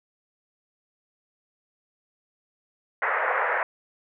white band-pass noise, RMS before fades -25 dBFS, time 3.02-3.63 s, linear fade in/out 2 ms, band 470 to 2000 Hz, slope 48 dB/octave, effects none

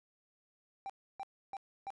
triangle tone bursts, 784 Hz, G5, in tune, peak -37 dBFS, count 4, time 0.86-1.904 s, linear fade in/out 0 ms, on 36 ms, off 300 ms, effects resampled to 22050 Hz

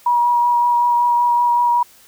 sine tone with vibrato, 960 Hz, B5, 49 cents flat, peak -12 dBFS, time 0.06-1.83 s, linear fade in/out 5 ms, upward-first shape sine, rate 5.3 Hz, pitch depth 13 cents each way, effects white hiss -48 dBFS RMS until 2.07 s

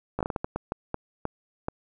slowing click train, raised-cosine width 1 ms, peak -14 dBFS, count 12, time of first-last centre 0.19-1.684 s, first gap 16 ms, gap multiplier 1.39, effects none

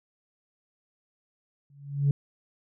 sine tone with exponential growth, 141.5 Hz, C#3, 36 cents sharp, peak -15 dBFS, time 1.7-2.11 s, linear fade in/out 2 ms, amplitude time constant 87 ms, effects tanh soft clip ceiling -16 dBFS

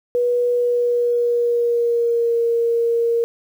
sine tone with pitch glide, 486.2 to 466.1 Hz, B4 to A#4, -27 to 0 cents, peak -15 dBFS, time 0.15-3.24 s, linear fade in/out 0 ms, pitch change -73 cents, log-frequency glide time 0.52-2.38 s, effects 8-bit

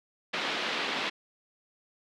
white band-pass noise, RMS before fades -32 dBFS, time 0.33-1.1 s, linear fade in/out 10 ms, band 190 to 3700 Hz, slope 24 dB/octave, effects none

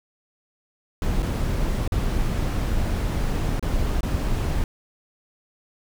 brown noise with dropouts, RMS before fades -23 dBFS, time 1.02-4.64 s, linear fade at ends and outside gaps 1 ms, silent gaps 1.223-1.228 / 1.877-1.921 / 3.595-3.626 / 4.008-4.031 s, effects none

